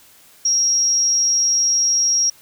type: tone with amplitude modulation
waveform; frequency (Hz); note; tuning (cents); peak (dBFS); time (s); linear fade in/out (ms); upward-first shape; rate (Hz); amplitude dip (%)
sine; 5620; F8; +10; -12; 0.45-2.3; 5; sine; 267; 40
effects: white hiss -49 dBFS RMS until 2.41 s